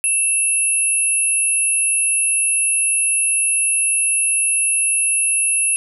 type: tone pair together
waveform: sine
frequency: 2649 / 10596 Hz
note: E7 / E9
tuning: +8 / +8 cents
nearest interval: 2 octaves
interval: 2400 cents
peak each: -23 / -15 dBFS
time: 0.04-5.76 s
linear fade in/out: 0 ms
effects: none